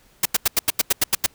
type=noise bursts; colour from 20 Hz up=white; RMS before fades=-17 dBFS; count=10; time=0.23-1.263 s; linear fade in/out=5 ms; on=25 ms; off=87 ms; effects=pink hiss -56 dBFS RMS until 1.34 s